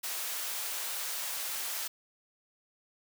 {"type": "high-pass noise", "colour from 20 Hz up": "white", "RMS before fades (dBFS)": -36, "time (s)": [0.03, 1.88], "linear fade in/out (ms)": 10, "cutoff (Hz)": 610, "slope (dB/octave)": 12, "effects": []}